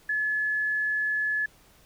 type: tone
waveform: sine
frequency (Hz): 1713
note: A6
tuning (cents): -47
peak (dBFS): -24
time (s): 0.09-1.46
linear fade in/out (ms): 5
effects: pink hiss -58 dBFS RMS until 1.85 s